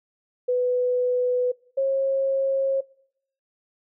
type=tone pair in turn; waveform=sine; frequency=497 / 540.5 Hz; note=B4 / C#5; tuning=+11 / -44 cents; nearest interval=minor second; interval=145 cents; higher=second; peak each=-19 / -19 dBFS; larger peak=neither; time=0.48-1.52 / 1.77-2.81 s; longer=neither; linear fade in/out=10 ms; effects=noise-tail reverb RT60 0.7 s tail -24 dB re dry